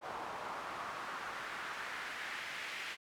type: noise with band-pass filter sweep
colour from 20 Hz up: pink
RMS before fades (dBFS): -43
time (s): 0.01-2.97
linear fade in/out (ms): 50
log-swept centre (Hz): 880 to 2300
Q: 1.8
effects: none